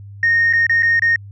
sine tone with dropouts, 1850 Hz, A#6, 14 cents flat, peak -10 dBFS, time 0.23-1.16 s, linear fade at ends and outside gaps 2 ms, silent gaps 0.528-0.534 / 0.667-0.695 / 0.824-0.83 / 0.995-1.021 s, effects tanh soft clip ceiling -8 dBFS + added 100 Hz sine -33 dBFS peak until 1.31 s

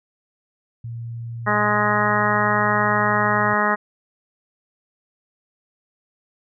sine tone, 116.54 Hz, A#2, in tune, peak -28 dBFS, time 0.84-3.54 s, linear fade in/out 5 ms
harmonic tone, 208.9 Hz, G#3, 10 cents sharp, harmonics 1 / 2 / 3 / 4 / 5 / 6 / 7 / 8 / 9, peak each -26 / -28 / -26 / -25 / -24 / -23 / -28 / -27 / -24 dBFS, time 1.46-3.76 s, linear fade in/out 20 ms
effects none

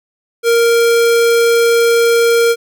square tone, 466 Hz, A#4, 1 cent flat, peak -9 dBFS, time 0.43-2.56 s, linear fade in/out 50 ms, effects none

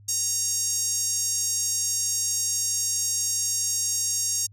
5% pulse tone with high-pass filter, 932.3 Hz, A#5, in tune, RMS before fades -26 dBFS, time 0.08-4.47 s, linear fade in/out 10 ms, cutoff 6300 Hz, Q 3.9, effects added 102 Hz sine -48 dBFS peak until 4.52 s

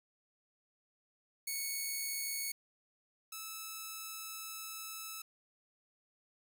5% pulse tone pair in turn, 2217 / 1306.9 Hz, C#7 / E6, 0 / -15 cents, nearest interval major sixth, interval 915 cents, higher first, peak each -26 / -31 dBFS, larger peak first, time 1.47-2.52 / 3.32-5.22 s, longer second, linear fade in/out 5 ms, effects none

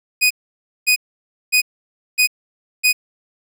sawtooth tone bursts, 2489 Hz, D#7, in tune, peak -8 dBFS, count 5, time 0.21-2.93 s, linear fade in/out 20 ms, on 96 ms, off 560 ms, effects none

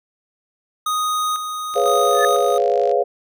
square tone with tremolo, 1244.5 Hz, D#6, in tune, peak -19 dBFS, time 0.86-2.58 s, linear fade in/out 5 ms, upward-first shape square, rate 1 Hz, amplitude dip 50%
click train, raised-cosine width 0.2 ms, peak -21 dBFS, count 61, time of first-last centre 1.74-2.914 s, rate 51.1 Hz
sine chord, C# dominant seventh, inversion second, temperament equal, 415.3 / 493.9 / 554.4 / 698.5 Hz, G#4 / B4 / C#5 / E#5, 0 / 0 / 0 / 0 cents, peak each -20 dBFS, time 1.75-3.04 s, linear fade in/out 20 ms
sine tone with exponential growth, 1742 Hz, A6, 18 cents flat, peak -14 dBFS, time 2.11-2.25 s, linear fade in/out 1 ms, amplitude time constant 29 ms
effects none

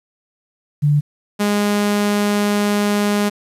sine / sawtooth tone pair in turn, 146.83 / 205.9 Hz, D3 / G#3, 0 / -15 cents, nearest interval tritone, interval 585 cents, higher second, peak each -11 dBFS, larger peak neither, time 0.82-1.01 / 1.39-3.3 s, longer second, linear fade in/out 20 ms, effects resampled to 32000 Hz + 8-bit

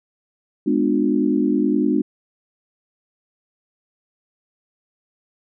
sine chord, G# diminished seventh, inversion none, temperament just, 207.7 / 249.2 / 299 / 358.8 Hz, G#3 / B3 / D4 / F4, 0 / +16 / +31 / +47 cents, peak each -22 / -21 / -19 / -24 dBFS, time 0.66-2.02 s, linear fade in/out 10 ms, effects none

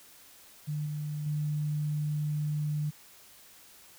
sine tone with level steps, 150 Hz, D3, 37 cents sharp, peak -30 / -32 / -28 dBFS, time 0.67-2.91 s, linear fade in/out 20 ms, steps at 0.86 / 1.26 s, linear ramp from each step 5 ms, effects white hiss -55 dBFS RMS until 3.98 s

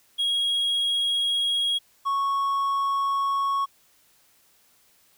triangle tone pair in turn, 3295 / 1105.9 Hz, G#7 / C#6, -14 / -4 cents, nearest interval octave + perfect fifth, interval 1890 cents, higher first, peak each -20 dBFS, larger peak neither, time 0.18-1.79 / 2.05-3.66 s, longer neither, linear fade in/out 20 ms, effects white hiss -61 dBFS RMS until 5.17 s

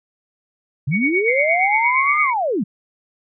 sine linear two-way sweep, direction up then down, 123.47 to 1244.5 to 162.4 Hz, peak -17 dBFS, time 0.87-2.64 s, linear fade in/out 10 ms, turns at 2.21 s
sine tone with tremolo, 2237 Hz, C#7, 15 cents sharp, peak -15 dBFS, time 0.91-2.34 s, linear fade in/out 50 ms, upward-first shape sine, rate 8.6 Hz, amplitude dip 80%
sine tone with vibrato, 2097 Hz, C7, 3 cents sharp, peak -20 dBFS, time 1.28-2.3 s, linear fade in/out 2 ms, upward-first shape triangle, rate 17 Hz, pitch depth 8 cents each way
effects none

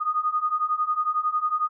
sine beating tone pair, 1229 / 1240 Hz, D#6 / D#6, -22 / -6 cents, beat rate 11 Hz, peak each -26 / -24 dBFS, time 0-1.69 s, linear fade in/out 20 ms, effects none

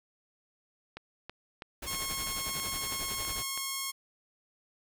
click train, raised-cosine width 0.3 ms, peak -25 dBFS, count 9, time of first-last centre 0.97-3.576 s, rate 3.07 Hz
pink noise with tremolo, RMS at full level -39 dBFS, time 1.82-3.43 s, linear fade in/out 5 ms, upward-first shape triangle, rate 11 Hz, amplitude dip 80%
5% pulse tone, 1084 Hz, C#6, 39 cents flat, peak -21 dBFS, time 1.86-3.92 s, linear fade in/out 20 ms
effects none

